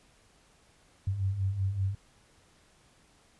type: beating tone pair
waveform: sine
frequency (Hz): 92.8 / 98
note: F#2 / G2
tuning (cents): +6 / 0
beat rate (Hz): 5.2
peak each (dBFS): -35 / -28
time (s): 1.07-1.95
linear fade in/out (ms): 5
effects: pink hiss -63 dBFS RMS until 3.39 s + resampled to 24000 Hz